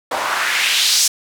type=noise with band-pass filter sweep; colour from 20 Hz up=white; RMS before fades=-17 dBFS; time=0.11-1.08 s; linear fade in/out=5 ms; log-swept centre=740 to 6300 Hz; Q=1.8; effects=none